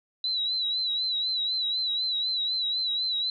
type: tone with vibrato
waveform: sine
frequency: 3959 Hz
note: B7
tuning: 3 cents sharp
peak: -25 dBFS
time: 0.24-3.3 s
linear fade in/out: 2 ms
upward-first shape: sine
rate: 4 Hz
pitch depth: 61 cents each way
effects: none